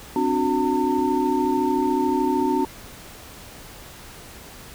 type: tone cluster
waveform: sine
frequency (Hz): 261.5 / 295.1 / 367 / 904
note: C4 / D4 / F#4 / A5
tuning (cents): -1 / +8 / -14 / +47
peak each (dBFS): -24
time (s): 0.16-2.65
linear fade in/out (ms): 2
effects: pink hiss -42 dBFS RMS until 4.74 s